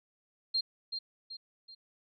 sine tone with echo, 4196 Hz, C8, 4 cents sharp, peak -27 dBFS, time 0.54-0.61 s, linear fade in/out 10 ms, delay 380 ms, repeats 3, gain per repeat -7 dB, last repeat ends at 1.75 s, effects none

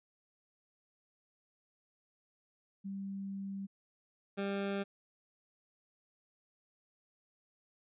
sine / 20% pulse tone pair in turn, 196 / 198.51 Hz, G3 / G3, 0 / +22 cents, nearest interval unison, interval 22 cents, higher second, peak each -38 / -29 dBFS, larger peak second, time 2.84-3.67 / 4.37-4.84 s, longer first, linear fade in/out 20 ms, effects resampled to 8000 Hz

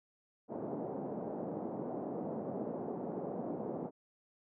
pink band-pass noise, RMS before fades -40 dBFS, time 0.48-3.91 s, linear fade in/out 50 ms, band 180 to 720 Hz, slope 24 dB/octave, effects none

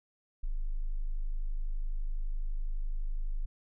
sine tone, 25.96 Hz, G#0, in tune, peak -29 dBFS, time 0.43-3.46 s, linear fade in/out 10 ms, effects none

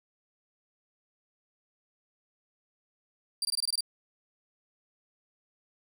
30% pulse tone bursts, 4711 Hz, D8, 5 cents sharp, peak -25 dBFS, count 8, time 3.42-3.807 s, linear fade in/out 2 ms, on 30 ms, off 21 ms, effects none

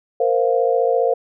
sine chord, Bb suspended second, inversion none, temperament equal with one note detuned, 466.2 / 521.1 / 698.5 Hz, Bb4 / C5 / F5, 0 / -7 / 0 cents, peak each -18 / -18 / -21 dBFS, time 0.2-1.14 s, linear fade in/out 5 ms, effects none

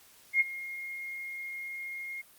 sine tone with ADSR envelope, 2140 Hz, C7, 38 cents sharp, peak -19 dBFS, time 0.33-2.22 s, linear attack 73 ms, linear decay 24 ms, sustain -17 dB, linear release 16 ms, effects white hiss -58 dBFS RMS until 2.38 s + Opus 48 kbps

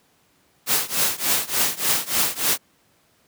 white noise with tremolo, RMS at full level -18 dBFS, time 0.66-2.58 s, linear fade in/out 50 ms, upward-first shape triangle, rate 3.4 Hz, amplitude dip 95%, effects pink hiss -61 dBFS RMS until 3.27 s + high-pass 100 Hz 12 dB/octave

